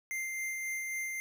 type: tone with tremolo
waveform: square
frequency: 2093 Hz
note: C7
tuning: in tune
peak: -34 dBFS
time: 0.11-1.2 s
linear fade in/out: 0 ms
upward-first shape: sine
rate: 3.7 Hz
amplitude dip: 25%
effects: none